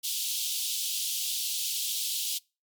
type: high-pass noise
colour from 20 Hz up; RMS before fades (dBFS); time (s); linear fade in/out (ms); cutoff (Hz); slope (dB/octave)
pink; -31; 0.03-2.39; 20; 3000; 48
effects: noise-tail reverb RT60 0.3 s tail -26 dB re dry + MP3 96 kbps